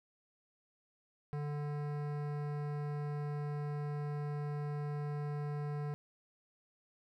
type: tone with hard clipping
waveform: sine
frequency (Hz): 146.83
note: D3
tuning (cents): 0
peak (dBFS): -38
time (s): 1.33-5.94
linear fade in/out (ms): 0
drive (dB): 17
effects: none